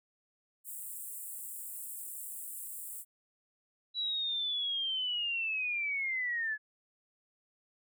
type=high-pass noise; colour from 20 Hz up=pink; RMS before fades=-43 dBFS; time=0.64-3.05 s; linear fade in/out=50 ms; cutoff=7700 Hz; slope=96 dB/octave
type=linear sweep; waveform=sine; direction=down; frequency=3945 to 1696 Hz; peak=-31 dBFS; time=3.94-6.58 s; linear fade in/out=50 ms
effects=none